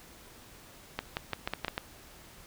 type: clicks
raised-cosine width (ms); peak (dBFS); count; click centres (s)
0.3; -15; 8; 0.99 / 1.169 / 1.333 / 1.475 / 1.536 / 1.647 / 1.682 / 1.779
effects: pink hiss -53 dBFS RMS until 2.46 s